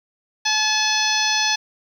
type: harmonic tone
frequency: 860 Hz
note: A5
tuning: 40 cents flat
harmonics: 1 / 2 / 3 / 4 / 5 / 6 / 7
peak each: -25 / -25 / -25 / -25 / -25 / -25 / -25 dBFS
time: 0.45-1.56 s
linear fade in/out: 10 ms
effects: 8-bit